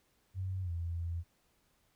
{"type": "tone with pitch glide", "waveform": "sine", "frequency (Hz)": [94, 84.72], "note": ["F#2", "E2"], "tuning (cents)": [28, 48], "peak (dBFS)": -34, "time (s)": [0.34, 1.24], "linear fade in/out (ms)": 50, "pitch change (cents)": -180, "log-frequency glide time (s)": [0.62, 0.71], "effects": ["pink hiss -73 dBFS RMS until 1.95 s"]}